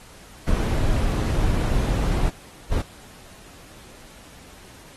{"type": "noise bursts at uneven times", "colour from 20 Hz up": "brown", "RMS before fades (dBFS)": -21, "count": 2, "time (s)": [[0.47, 2.3], [2.71, 2.82]], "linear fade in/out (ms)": 10, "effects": ["pink hiss -47 dBFS RMS until 4.96 s", "AAC 32 kbps"]}